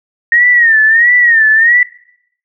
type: tone with vibrato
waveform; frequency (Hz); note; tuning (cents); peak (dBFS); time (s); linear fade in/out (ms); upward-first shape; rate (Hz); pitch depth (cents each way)
sine; 1851; A#6; -13; -5; 0.32-1.83; 2; sine; 1.5; 110
effects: noise-tail reverb RT60 0.7 s tail -20 dB re dry